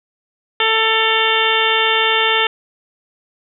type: harmonic tone with a mistuned harmonic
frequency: 444.1 Hz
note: A4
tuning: 16 cents sharp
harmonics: 1 / 2 / 3 / 4 / 5 / 6 / 7 / 8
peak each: -21 / -21 / -21 / -21 / -21 / -21 / -21 / -21 dBFS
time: 0.6-2.47 s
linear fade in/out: 2 ms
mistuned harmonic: 6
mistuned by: +68 cents
effects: none